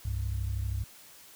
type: tone pair together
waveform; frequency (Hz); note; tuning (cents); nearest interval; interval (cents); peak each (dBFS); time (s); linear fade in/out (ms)
sine; 65.74 / 98.5; C2 / G2; +9 / +9; perfect fifth; 700; -31 / -31; 0.05-0.84; 5
effects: tanh soft clip ceiling -23 dBFS + white hiss -53 dBFS RMS until 1.35 s